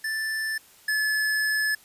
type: tone pair in turn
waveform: square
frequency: 1760 / 1722.8 Hz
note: A6 / A6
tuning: 0 / -37 cents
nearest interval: unison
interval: 37 cents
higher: first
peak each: -27 / -23 dBFS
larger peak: second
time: 0.04-0.58 / 0.88-1.75 s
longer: second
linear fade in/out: 5 ms
effects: white hiss -54 dBFS RMS until 1.84 s + resampled to 32000 Hz